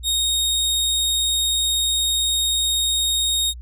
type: tone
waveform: sawtooth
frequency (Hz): 3729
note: A#7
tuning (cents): 0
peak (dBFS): -15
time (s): 0.03-3.54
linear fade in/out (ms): 50
effects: added 60 Hz sine -33 dBFS peak until 3.61 s + resampled to 32000 Hz